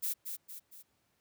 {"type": "noise with echo", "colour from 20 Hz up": "violet", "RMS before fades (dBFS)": -34, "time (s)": [0.02, 0.14], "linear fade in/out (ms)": 20, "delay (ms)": 230, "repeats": 3, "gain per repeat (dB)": -6, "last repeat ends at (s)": 0.83, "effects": ["pink hiss -75 dBFS RMS until 1.2 s", "high-pass 80 Hz 12 dB/octave"]}